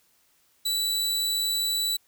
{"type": "tone", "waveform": "sawtooth", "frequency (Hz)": 3951, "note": "B7", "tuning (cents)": 0, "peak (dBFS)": -21, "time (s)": [0.65, 1.97], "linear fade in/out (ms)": 10, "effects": ["white hiss -65 dBFS RMS until 2.07 s"]}